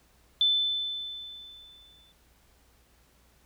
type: tone with exponential decay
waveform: sine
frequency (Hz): 3520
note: A7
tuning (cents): 0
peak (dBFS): -19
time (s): 0.41-2.12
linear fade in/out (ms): 1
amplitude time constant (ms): 370
effects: added 60 Hz sine -64 dBFS peak until 3.45 s + pink hiss -64 dBFS RMS until 3.45 s